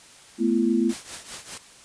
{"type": "chord", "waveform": "sine", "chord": "A suspended second", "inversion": "none", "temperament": "equal with one note detuned", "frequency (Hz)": [220, 246.9, 338.3], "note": ["A3", "B3", "E4"], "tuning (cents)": [0, 0, 45], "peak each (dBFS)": -23, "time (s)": [0.38, 0.94], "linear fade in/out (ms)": 50}
{"type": "noise with tremolo", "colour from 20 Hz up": "white", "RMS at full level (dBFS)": -34, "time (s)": [0.89, 1.58], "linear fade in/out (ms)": 5, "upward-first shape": "triangle", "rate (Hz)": 5, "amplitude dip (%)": 85}
{"effects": ["white hiss -49 dBFS RMS until 1.84 s", "resampled to 22050 Hz"]}